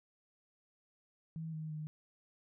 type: tone with pitch steps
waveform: sine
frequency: 161.3 / 156.7 / 153.6 Hz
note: E3 / D#3 / D#3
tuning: -37 / +13 / -22 cents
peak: -39 dBFS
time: 1.36-1.87 s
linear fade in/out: 0 ms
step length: 170 ms
effects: none